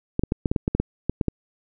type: clicks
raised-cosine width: 3 ms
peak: -8 dBFS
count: 12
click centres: 0.194 / 0.236 / 0.321 / 0.458 / 0.515 / 0.562 / 0.679 / 0.75 / 0.8 / 1.096 / 1.212 / 1.283 s
effects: none